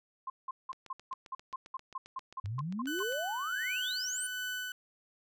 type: tone bursts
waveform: sine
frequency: 1055 Hz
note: C6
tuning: 14 cents sharp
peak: -35 dBFS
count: 14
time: 0.27-3.03 s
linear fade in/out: 5 ms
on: 30 ms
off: 180 ms
type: click train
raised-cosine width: 0.2 ms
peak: -33 dBFS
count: 19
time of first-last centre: 0.73-3.124 s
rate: 7.52 Hz
type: exponential sweep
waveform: sine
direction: up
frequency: 92.7 to 9590 Hz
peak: -34 dBFS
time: 2.44-4.27 s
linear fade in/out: 5 ms
type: tone with tremolo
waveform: 30% pulse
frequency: 1500 Hz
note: F#6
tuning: 23 cents sharp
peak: -32 dBFS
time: 2.87-4.72 s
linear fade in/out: 2 ms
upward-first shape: sine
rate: 1.4 Hz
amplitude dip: 45%
effects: none